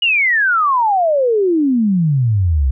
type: exponential sweep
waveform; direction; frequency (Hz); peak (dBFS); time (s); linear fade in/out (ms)
sine; down; 2928 to 62.5; -11; 0.02-2.71; 5
effects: none